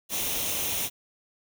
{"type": "noise with comb filter", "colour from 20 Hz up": "white", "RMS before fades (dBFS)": -29, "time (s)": [0.09, 0.9], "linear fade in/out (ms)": 50, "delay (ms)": 0.32, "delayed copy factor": 0.55, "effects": []}